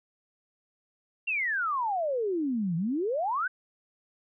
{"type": "exponential two-way sweep", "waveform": "sine", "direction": "down then up", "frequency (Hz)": [2794, 159.5, 1592], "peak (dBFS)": -26, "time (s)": [1.27, 3.48], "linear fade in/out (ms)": 10, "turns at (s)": 2.76, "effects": []}